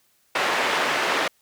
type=band-pass noise; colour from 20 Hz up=white; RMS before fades=-23 dBFS; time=0.35-1.28 s; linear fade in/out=5 ms; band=340 to 2100 Hz; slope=12 dB/octave; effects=white hiss -64 dBFS RMS until 1.41 s